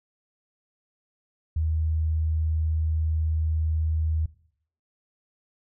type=tone; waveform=sine; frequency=79.1 Hz; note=D#2; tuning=29 cents sharp; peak=-22 dBFS; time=1.56-4.26 s; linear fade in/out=5 ms; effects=noise-tail reverb RT60 0.6 s tail -19 dB re dry